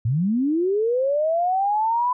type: linear sweep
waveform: sine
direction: up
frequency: 103.83 to 1007 Hz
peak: -18 dBFS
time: 0.05-2.13 s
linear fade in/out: 5 ms
effects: none